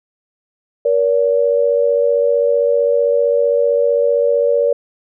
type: tone pair together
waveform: sine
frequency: 474.7 / 570.2 Hz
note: A#4 / C#5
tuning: +31 / +49 cents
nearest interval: minor third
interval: 318 cents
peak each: -14 dBFS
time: 0.85-4.73 s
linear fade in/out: 5 ms
effects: none